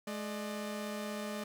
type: tone pair together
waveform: sawtooth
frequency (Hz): 212.1 / 600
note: G#3 / D5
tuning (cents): +37 / +37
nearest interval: octave + tritone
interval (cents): 1800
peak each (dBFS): -35 / -38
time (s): 0.07-1.44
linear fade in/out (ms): 5
effects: 11-bit